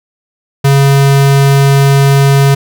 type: tone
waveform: square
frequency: 138.59 Hz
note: C#3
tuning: in tune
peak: -5 dBFS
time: 0.64-2.55 s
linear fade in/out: 10 ms
effects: none